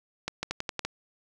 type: clicks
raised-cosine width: 0.2 ms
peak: -13 dBFS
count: 7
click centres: 0.28 / 0.43 / 0.51 / 0.604 / 0.692 / 0.793 / 0.85 s
effects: none